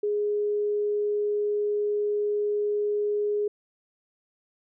sine tone, 415.3 Hz, G#4, in tune, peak -23 dBFS, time 0.03-3.48 s, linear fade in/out 5 ms, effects none

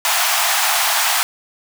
pink high-pass noise, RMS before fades -17 dBFS, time 0.05-1.23 s, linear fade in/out 0 ms, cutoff 670 Hz, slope 96 dB/octave, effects none

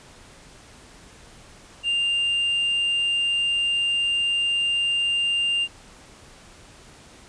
triangle tone with hard clipping, 2796 Hz, F7, 1 cent sharp, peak -19 dBFS, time 1.83-5.68 s, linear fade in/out 50 ms, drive 1 dB, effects pink hiss -48 dBFS RMS until 7.28 s + resampled to 22050 Hz

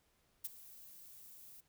violet noise with ADSR envelope, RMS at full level -38 dBFS, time 0.44-1.61 s, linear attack 13 ms, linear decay 22 ms, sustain -18 dB, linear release 13 ms, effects pink hiss -75 dBFS RMS until 1.68 s

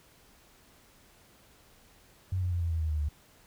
sine tone with pitch steps, 93 / 89.99 / 87.07 / 84.25 / 81.52 / 78.88 / 76.33 / 73.86 Hz, F#2 / F#2 / F2 / E2 / E2 / D#2 / D#2 / D2, +9 / -48 / -5 / +38 / -19 / +24 / -33 / +10 cents, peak -27 dBFS, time 2.32-3.088 s, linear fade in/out 5 ms, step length 96 ms, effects pink hiss -60 dBFS RMS until 3.46 s

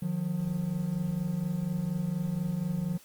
triangle tone pair together, 154.7 / 178.9 Hz, D#3 / F3, -10 / +42 cents, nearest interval minor third, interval 252 cents, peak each -31 / -28 dBFS, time 0.02-2.98 s, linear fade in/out 5 ms, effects white hiss -56 dBFS RMS until 3.04 s + Opus 32 kbps

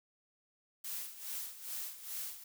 blue noise with tremolo, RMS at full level -40 dBFS, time 0.84-2.44 s, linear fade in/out 5 ms, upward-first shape sine, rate 2.4 Hz, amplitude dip 75%, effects none

